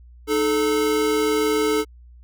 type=tone pair together; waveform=square; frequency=306.4 / 433.3 Hz; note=D#4 / A4; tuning=-27 / -27 cents; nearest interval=tritone; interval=600 cents; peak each=-24 / -20 dBFS; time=0.27-1.85 s; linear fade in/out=50 ms; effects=added 60 Hz sine -43 dBFS peak until 2.23 s